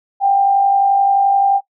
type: tone pair together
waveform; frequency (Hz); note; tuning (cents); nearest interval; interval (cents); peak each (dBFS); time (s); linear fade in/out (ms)
sine; 740 / 791.5; F#5 / G5; 0 / +17; minor second; 117; -21 / -10; 0.2-1.61; 50
effects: noise-tail reverb RT60 0.1 s tail -20 dB re dry